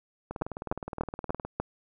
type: two click trains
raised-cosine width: 1 ms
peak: -14 / -21 dBFS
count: 5 / 23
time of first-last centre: 0.42-1.6 / 0.31-1.45 s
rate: 3.39 / 19.3 Hz
effects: none